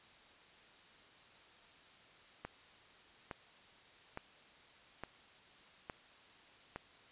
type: click train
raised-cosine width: 0.5 ms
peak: -27 dBFS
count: 6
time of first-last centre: 2.45-6.76 s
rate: 1.16 Hz
effects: white hiss -61 dBFS RMS until 7.11 s + resampled to 8000 Hz